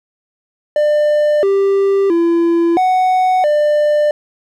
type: tone with pitch steps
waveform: triangle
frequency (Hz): 597 / 393.8 / 337.8 / 742 / 596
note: D5 / G4 / E4 / F#5 / D5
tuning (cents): +28 / +8 / +42 / +5 / +25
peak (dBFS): -8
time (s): 0.76-4.11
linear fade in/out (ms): 2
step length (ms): 670
effects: none